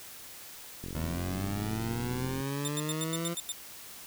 click train, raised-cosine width 3 ms, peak -27 dBFS, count 71, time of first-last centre 0.84-2.402 s, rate 44.8 Hz
20% pulse linear sweep, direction up, 78 to 171.7 Hz, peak -27 dBFS, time 0.94-3.35 s, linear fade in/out 20 ms
15% pulse tone bursts, 3600 Hz, A7, 39 cents sharp, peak -25 dBFS, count 8, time 2.65-3.519 s, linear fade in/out 0 ms, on 29 ms, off 91 ms
effects white hiss -47 dBFS RMS until 4.06 s

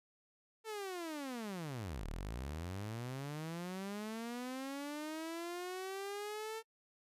sawtooth linear two-way sweep, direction down then up, 450 to 33.87 to 450 Hz, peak -37 dBFS, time 0.64-6.63 s, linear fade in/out 50 ms, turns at 2.07 s, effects noise-tail reverb RT60 0.1 s tail -26 dB re dry + resampled to 32000 Hz

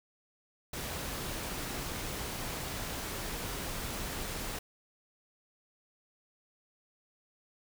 pink noise, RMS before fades -38 dBFS, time 0.73-4.59 s, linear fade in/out 5 ms, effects none

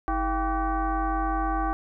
sine tone with frequency modulation, 415.3 Hz, G#4, in tune, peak -23 dBFS, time 0.08-1.73 s, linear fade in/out 0 ms, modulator 368 Hz, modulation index 2.3, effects none

